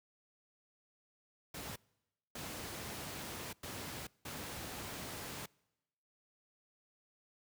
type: noise bursts at uneven times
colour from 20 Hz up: pink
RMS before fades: -44 dBFS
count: 4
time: 1.54-1.76 / 2.35-3.53 / 3.63-4.07 / 4.25-5.46 s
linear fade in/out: 5 ms
effects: noise-tail reverb RT60 1.0 s tail -26 dB re dry + high-pass 80 Hz 12 dB/octave